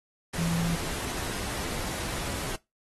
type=tone in noise; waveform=sine; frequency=167.7 Hz; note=E3; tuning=30 cents sharp; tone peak=-26 dBFS; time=0.38-0.76 s; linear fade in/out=10 ms; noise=pink; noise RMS=-34 dBFS; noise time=0.33-2.56 s; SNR=+5 dB; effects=noise-tail reverb RT60 0.2 s tail -21 dB re dry + AAC 32 kbps